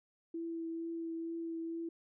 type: tone with vibrato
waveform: sine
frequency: 330.9 Hz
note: E4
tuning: 7 cents sharp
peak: -37 dBFS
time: 0.34-1.89 s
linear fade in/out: 5 ms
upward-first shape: triangle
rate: 2.2 Hz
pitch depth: 15 cents each way
effects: none